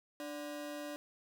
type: ring-modulated tone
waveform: 40% pulse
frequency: 440 Hz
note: A4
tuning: in tune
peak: -37 dBFS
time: 0.2-0.96 s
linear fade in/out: 0 ms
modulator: 144 Hz
effects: none